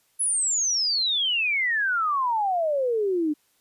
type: exponential sweep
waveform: sine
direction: down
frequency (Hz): 10620 to 290.7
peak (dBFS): -21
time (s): 0.19-3.34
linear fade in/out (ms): 20
effects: white hiss -66 dBFS RMS until 3.6 s + resampled to 32000 Hz